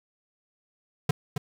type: tone with echo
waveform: square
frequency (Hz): 145.7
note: D3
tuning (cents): -13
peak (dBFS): -19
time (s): 1.09-1.11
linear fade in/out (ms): 5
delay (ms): 270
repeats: 1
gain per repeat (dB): -8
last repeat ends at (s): 1.38
effects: 9-bit